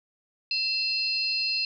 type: tone cluster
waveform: sine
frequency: 2680 / 4204 / 4918 Hz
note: E7 / C8 / D#8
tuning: +28 / +7 / -21 cents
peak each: -30 / -27 / -31 dBFS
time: 0.51-1.65 s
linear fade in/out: 2 ms
effects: none